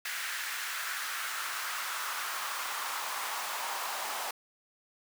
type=noise with high-pass filter sweep; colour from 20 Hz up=pink; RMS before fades=-36 dBFS; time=0.05-4.31 s; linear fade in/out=5 ms; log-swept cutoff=1700 to 830 Hz; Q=2.4; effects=none